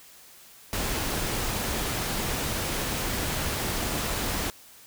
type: noise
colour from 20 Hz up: pink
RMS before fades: -29 dBFS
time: 0.73-4.5 s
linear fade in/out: 0 ms
effects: white hiss -51 dBFS RMS until 4.86 s